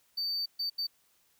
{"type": "tone bursts at uneven times", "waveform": "triangle", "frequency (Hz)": 4589, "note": "D8", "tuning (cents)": -41, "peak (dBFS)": -29, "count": 3, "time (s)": [[0.17, 0.46], [0.59, 0.7], [0.78, 0.87]], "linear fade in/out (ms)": 10, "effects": ["white hiss -69 dBFS RMS until 1.39 s"]}